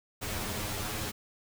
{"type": "noise with comb filter", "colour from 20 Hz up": "pink", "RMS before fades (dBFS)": -35, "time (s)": [0.21, 1.12], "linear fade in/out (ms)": 20, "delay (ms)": 9.5, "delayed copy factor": 0.8, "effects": []}